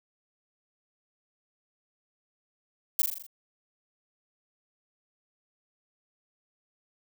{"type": "noise with echo", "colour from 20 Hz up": "violet", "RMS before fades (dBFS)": -23, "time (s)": [2.99, 3.02], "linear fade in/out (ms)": 2, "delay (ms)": 41, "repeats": 6, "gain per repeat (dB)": -4, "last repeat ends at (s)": 3.266, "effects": []}